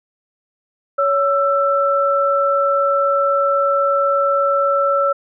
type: tone pair together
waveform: sine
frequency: 560 / 1331.9 Hz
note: C#5 / E6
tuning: +18 / +17 cents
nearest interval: octave + minor third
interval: 1499 cents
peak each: -16 dBFS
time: 0.98-5.13 s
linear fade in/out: 10 ms
effects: none